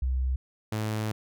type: tone pair in turn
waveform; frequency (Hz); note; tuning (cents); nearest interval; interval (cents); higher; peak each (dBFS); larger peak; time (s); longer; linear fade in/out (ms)
sine / sawtooth; 64.4 / 108.31; C2 / A2; -27 / -27; major sixth; 900; second; -24; neither; 0.02-0.36 / 0.72-1.12; second; 5
effects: none